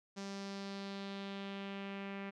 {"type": "tone with low-pass filter sweep", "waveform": "sawtooth", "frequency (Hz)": 197.3, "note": "G3", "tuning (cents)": 11, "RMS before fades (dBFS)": -44, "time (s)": [0.16, 2.31], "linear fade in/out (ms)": 20, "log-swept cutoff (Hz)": [5900, 2300], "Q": 2.4, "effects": []}